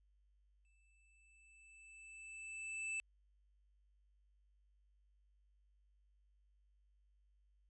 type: tone with exponential growth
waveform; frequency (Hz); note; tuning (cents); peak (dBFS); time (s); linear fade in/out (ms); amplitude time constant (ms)
square; 2637; E7; 0; -39; 0.65-3; 0; 510
effects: added 50 Hz sine -70 dBFS peak until 7.69 s + resampled to 22050 Hz